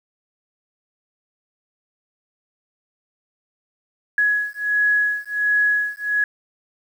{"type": "beating tone pair", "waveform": "sine", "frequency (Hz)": [1678, 1679.4], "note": ["G#6", "G#6"], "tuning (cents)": [17, 19], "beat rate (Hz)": 1.4, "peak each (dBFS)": -20, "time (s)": [4.18, 6.24], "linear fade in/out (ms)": 2, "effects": ["8-bit"]}